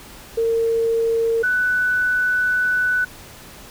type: tone pair in turn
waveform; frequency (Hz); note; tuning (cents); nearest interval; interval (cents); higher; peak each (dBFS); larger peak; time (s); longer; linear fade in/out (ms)
sine; 456.9 / 1491.3; A#4 / F#6; -35 / +13; octave + minor sixth; 2048; second; -16; neither; 0.37-1.43 / 1.43-3.05; second; 10
effects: pink hiss -41 dBFS RMS until 3.7 s